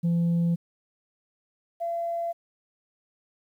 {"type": "tone pair in turn", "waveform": "sine", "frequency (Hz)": [170, 680], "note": ["F3", "F5"], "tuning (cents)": [-46, -46], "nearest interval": "2 octaves", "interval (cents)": 2400, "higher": "second", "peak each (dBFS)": [-18, -26], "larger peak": "first", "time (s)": [[0.03, 0.56], [1.8, 2.33]], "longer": "neither", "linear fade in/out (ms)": 20, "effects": ["tanh soft clip ceiling -20 dBFS", "10-bit"]}